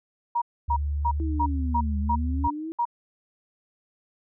sine tone bursts, 949 Hz, A#5, 31 cents sharp, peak -21 dBFS, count 8, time 0.35-2.854 s, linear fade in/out 10 ms, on 68 ms, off 280 ms
sine tone with pitch glide, 72.6 to 74.77 Hz, D2 to D2, -19 to +32 cents, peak -24 dBFS, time 0.68-2.48 s, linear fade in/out 10 ms, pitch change +51 cents, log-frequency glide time 1.09-1.36 s
sine linear two-way sweep, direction down then up, 329.6 to 200.9 to 329.6 Hz, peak -30 dBFS, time 1.2-2.72 s, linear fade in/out 0 ms, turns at 1.99 s
effects none

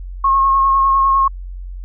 sine tone with vibrato, 1085 Hz, C#6, 37 cents flat, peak -10 dBFS, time 0.24-1.28 s, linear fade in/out 5 ms, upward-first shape sine, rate 9.9 Hz, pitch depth 18 cents each way, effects added 45 Hz sine -26 dBFS peak until 1.84 s

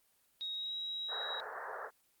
sine tone with pitch glide, 3778 to 3844 Hz, A#7 to B7, +22 to -48 cents, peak -37 dBFS, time 0.41-1.4 s, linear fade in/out 0 ms, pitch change +30 cents, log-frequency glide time 0.52-0.74 s
white band-pass noise, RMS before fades -43 dBFS, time 1.08-1.91 s, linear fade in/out 50 ms, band 410 to 1800 Hz, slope 96 dB/octave
effects white hiss -72 dBFS RMS until 2.2 s + Opus 24 kbps

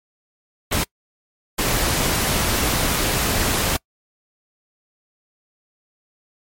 pink noise bursts at uneven times, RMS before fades -20 dBFS, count 2, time 0.71-0.84 / 1.58-3.77 s, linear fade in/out 10 ms, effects noise-tail reverb RT60 0.1 s tail -26 dB re dry + MP3 64 kbps

